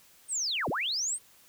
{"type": "linear two-way sweep", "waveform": "sine", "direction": "down then up", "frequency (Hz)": [8870, 87.9, 8870], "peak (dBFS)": -28, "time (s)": [0.28, 1.19], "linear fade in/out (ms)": 50, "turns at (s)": 0.69, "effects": ["white hiss -59 dBFS RMS until 1.48 s"]}